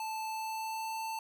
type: tone with pitch glide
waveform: square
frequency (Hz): 878 to 889.2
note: A5 to A5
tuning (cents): -4 to +18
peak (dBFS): -36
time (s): 0-1.19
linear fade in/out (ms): 2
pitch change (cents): +22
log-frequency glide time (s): 0.26-1
effects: none